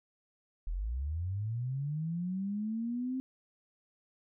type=linear sweep; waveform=sine; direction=up; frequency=37.65 to 263.5 Hz; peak=-32 dBFS; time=0.67-3.2 s; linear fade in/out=0 ms; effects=none